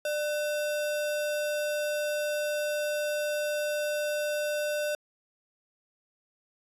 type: tone with sample-and-hold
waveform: sine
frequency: 596 Hz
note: D5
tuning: 25 cents sharp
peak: -27 dBFS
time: 0.05-4.95 s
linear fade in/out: 2 ms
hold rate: 2100 Hz
effects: resampled to 32000 Hz